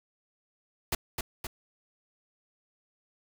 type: noise with echo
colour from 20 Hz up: pink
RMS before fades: -28 dBFS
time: 0.92-0.95 s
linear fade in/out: 5 ms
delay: 260 ms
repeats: 2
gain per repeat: -4 dB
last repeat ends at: 1.47 s
effects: none